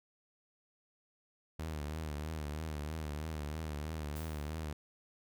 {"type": "tone with vibrato", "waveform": "sawtooth", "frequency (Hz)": 76.6, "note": "D#2", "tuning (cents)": -27, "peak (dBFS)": -34, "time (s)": [1.59, 4.73], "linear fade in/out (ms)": 5, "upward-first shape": "triangle", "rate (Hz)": 3.1, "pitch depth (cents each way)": 97}
{"type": "noise with exponential decay", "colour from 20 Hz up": "blue", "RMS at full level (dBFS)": -49, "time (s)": [4.16, 4.72], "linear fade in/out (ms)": 0, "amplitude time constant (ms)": 120}
{"effects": []}